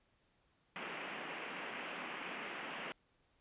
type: band-pass noise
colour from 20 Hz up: white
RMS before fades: -45 dBFS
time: 0.76-2.92 s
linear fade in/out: 0 ms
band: 160 to 2900 Hz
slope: 48 dB/octave
effects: pink hiss -75 dBFS RMS until 3.4 s + resampled to 8000 Hz